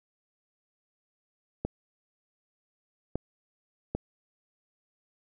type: clicks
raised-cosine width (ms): 2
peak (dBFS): -16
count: 3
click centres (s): 1.65 / 3.156 / 3.95
effects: none